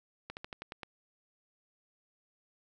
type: slowing click train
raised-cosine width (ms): 0.3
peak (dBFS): -25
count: 7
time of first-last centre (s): 0.3-0.832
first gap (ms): 69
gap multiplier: 1.1
effects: none